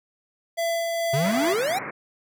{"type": "tone with tremolo", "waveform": "square", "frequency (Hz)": 671, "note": "E5", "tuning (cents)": 31, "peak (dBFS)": -23, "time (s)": [0.57, 1.54], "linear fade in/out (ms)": 20, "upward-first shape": "sine", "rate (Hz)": 2.3, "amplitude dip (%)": 25}
{"type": "exponential sweep", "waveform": "square", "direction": "up", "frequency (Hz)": [130, 820], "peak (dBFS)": -23, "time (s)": [1.13, 1.79], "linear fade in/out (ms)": 10}
{"type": "band-pass noise", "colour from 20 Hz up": "white", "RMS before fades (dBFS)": -34, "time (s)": [1.24, 1.91], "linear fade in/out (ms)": 10, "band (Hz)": [110, 2300], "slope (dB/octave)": 96}
{"effects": []}